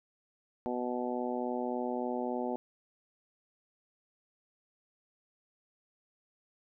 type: harmonic tone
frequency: 123.47 Hz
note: B2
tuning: in tune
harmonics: 2 / 3 / 4 / 5 / 6 / 7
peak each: -36 / -38 / -39 / -40 / -41 / -41 dBFS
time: 0.66-2.56 s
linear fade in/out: 0 ms
effects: none